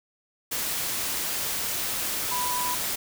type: tone in noise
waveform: sine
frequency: 987.8 Hz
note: B5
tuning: in tune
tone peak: -28 dBFS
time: 2.31-2.75 s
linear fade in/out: 10 ms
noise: white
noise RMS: -29 dBFS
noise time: 0.51-2.96 s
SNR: -2 dB
effects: none